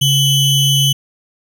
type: ring-modulated tone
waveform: square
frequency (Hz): 1568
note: G6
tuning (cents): 0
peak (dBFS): -8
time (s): 0.01-0.93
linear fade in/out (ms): 10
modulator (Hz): 1430
effects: none